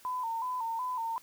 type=tone with vibrato; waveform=sine; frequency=957 Hz; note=A#5; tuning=45 cents sharp; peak=-31 dBFS; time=0.05-1.18 s; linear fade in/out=0 ms; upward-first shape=square; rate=2.7 Hz; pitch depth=86 cents each way; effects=white hiss -58 dBFS RMS until 1.22 s